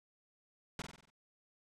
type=noise with echo; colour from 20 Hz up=pink; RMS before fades=-41 dBFS; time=0.79-0.82 s; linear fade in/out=2 ms; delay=47 ms; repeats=6; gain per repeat=-5 dB; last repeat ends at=1.102 s; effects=low-pass 7000 Hz 12 dB/octave